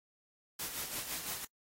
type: noise with tremolo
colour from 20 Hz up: white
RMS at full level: -38 dBFS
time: 0.59-1.45 s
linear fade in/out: 5 ms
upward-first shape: sine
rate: 5.9 Hz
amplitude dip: 55%
effects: noise-tail reverb RT60 0.1 s tail -26 dB re dry + AAC 48 kbps